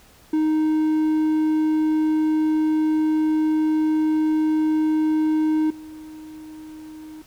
triangle tone with level steps, 311.1 Hz, D#4, in tune, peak -15 / -34 dBFS, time 0.33-7.22 s, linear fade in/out 5 ms, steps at 5.7 s, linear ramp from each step 5 ms, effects pink hiss -52 dBFS RMS until 7.26 s

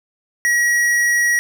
sine tone with hard clipping, 1911 Hz, A#6, 43 cents sharp, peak -15 dBFS, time 0.45-1.39 s, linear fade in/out 0 ms, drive 13 dB, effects none

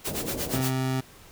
white noise with tremolo, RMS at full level -30 dBFS, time 0.04-0.72 s, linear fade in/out 20 ms, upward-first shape sine, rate 8.5 Hz, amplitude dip 85%
white low-pass noise, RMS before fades -34 dBFS, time 0.07-0.61 s, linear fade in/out 2 ms, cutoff 590 Hz, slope 24 dB/octave
25% pulse tone, 130.81 Hz, C3, in tune, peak -21 dBFS, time 0.53-1.01 s, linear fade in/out 10 ms
effects pink hiss -51 dBFS RMS until 1.31 s

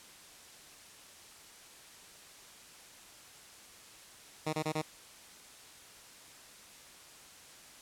10% pulse tone bursts, 155.56 Hz, D#3, in tune, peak -23 dBFS, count 4, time 4.46-4.82 s, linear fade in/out 10 ms, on 72 ms, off 24 ms, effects white hiss -54 dBFS RMS until 7.81 s + low-pass 10000 Hz 12 dB/octave

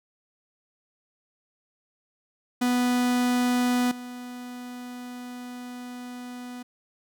45% pulse tone with level steps, 246.9 Hz, B3, in tune, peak -21 / -36 dBFS, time 2.61-6.63 s, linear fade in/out 10 ms, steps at 3.91 s, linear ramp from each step 5 ms, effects none

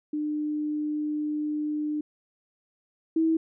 sine tone pair in turn, 300.7 / 323.1 Hz, D4 / E4, +41 / -35 cents, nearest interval minor second, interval 124 cents, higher second, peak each -26 / -20 dBFS, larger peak second, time 0.13-2.01 / 3.16-3.37 s, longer first, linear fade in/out 5 ms, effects none

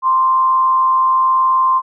sine tone with frequency modulation, 1046.5 Hz, C6, in tune, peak -10 dBFS, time 0.02-1.82 s, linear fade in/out 50 ms, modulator 128 Hz, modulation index 0.26, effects none

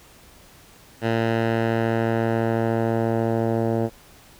10% pulse tone with low-pass filter sweep, 114.1 Hz, A#2, 37 cents flat, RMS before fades -22 dBFS, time 1.01-3.9 s, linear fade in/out 50 ms, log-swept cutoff 2800 to 680 Hz, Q 0.87, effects pink hiss -50 dBFS RMS until 4.39 s

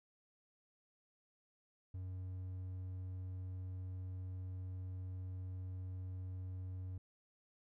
triangle tone, 92.5 Hz, F#2, in tune, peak -40 dBFS, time 1.94-6.98 s, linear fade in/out 5 ms, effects none

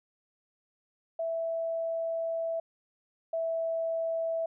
sine tone pair in turn, 659.3 / 657 Hz, E5 / E5, 0 / -6 cents, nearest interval unison, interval 6 cents, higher first, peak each -29 / -28 dBFS, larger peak second, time 1.19-2.6 / 3.33-4.46 s, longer first, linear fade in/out 5 ms, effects none

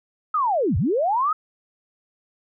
sine linear two-way sweep, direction down then up, 1300 to 69.3 to 1300 Hz, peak -18 dBFS, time 0.34-1.33 s, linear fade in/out 5 ms, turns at 0.77 s, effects none

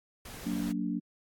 pink noise, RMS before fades -45 dBFS, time 0.25-0.72 s, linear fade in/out 5 ms
sine chord, Gb augmented, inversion none, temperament just, 185 / 231.2 / 289.1 Hz, Gb3 / Bb3 / D4, 0 / -14 / -27 cents, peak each -34 dBFS, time 0.45-1 s, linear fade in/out 20 ms
effects AAC 64 kbps

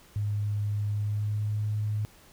sine tone with pitch glide, 103.7 to 105.88 Hz, G#2 to G#2, -2 to +34 cents, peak -26 dBFS, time 0.16-2.05 s, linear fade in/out 0 ms, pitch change +36 cents, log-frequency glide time 0.86-1.62 s, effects pink hiss -56 dBFS RMS until 2.32 s

